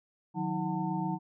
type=tone cluster; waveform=sine; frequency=154.6 / 182.3 / 318.5 / 740 / 898 Hz; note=D#3 / F#3 / D#4 / F#5 / A5; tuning=-11 / -25 / +41 / 0 / +35 cents; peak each=-37 / -33 / -36 / -40 / -36 dBFS; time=0.34-1.19 s; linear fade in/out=50 ms; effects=none

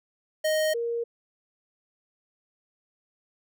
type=tone pair in turn; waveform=square / sine; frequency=622.3 / 468.2 Hz; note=D#5 / A#4; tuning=0 / +8 cents; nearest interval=perfect fourth; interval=492 cents; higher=first; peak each=-23 / -26 dBFS; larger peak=first; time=0.44-0.74 / 0.74-1.04 s; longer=neither; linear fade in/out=10 ms; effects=none

